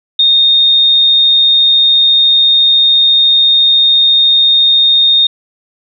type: tone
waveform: sine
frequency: 3683 Hz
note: A#7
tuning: 22 cents flat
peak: -5 dBFS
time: 0.19-5.27 s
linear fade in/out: 5 ms
effects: none